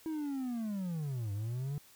triangle linear two-way sweep, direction down then up, 324.2 to 98 to 147.9 Hz, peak -32 dBFS, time 0.06-1.78 s, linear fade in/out 0 ms, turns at 1.32 s, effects white hiss -60 dBFS RMS until 1.95 s

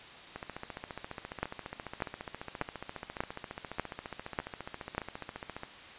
two click trains, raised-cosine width 0.5 ms, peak -15 / -24 dBFS, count 7 / 78, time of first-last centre 1.43-4.98 / 0.36-5.634 s, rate 1.69 / 14.6 Hz, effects white hiss -49 dBFS RMS until 5.98 s + resampled to 8000 Hz

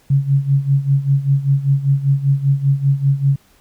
sine tone with tremolo, 138.59 Hz, C#3, in tune, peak -9 dBFS, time 0.1-3.36 s, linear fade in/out 5 ms, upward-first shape sine, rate 5.1 Hz, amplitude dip 80%, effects pink hiss -54 dBFS RMS until 3.6 s

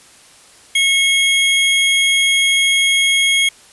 square tone pair together, 2184 / 3269 Hz, C#7 / G#7, -26 / -28 cents, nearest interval perfect fifth, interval 698 cents, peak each -15 dBFS, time 0.75-3.49 s, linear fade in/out 5 ms, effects white hiss -45 dBFS RMS until 3.72 s + resampled to 24000 Hz

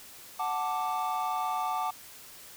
triangle chord, D major, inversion first, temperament equal, 740 / 880 / 1174.7 Hz, F#5 / A5 / D6, 0 / 0 / 0 cents, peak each -31 dBFS, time 0.39-1.91 s, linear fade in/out 10 ms, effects white hiss -49 dBFS RMS until 2.56 s

